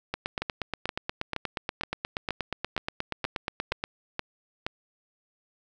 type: two click trains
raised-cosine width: 0.3 ms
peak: -13 / -13 dBFS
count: 32 / 10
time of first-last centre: 0.14-3.839 / 0.42-4.665 s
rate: 8.38 / 2.12 Hz
effects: none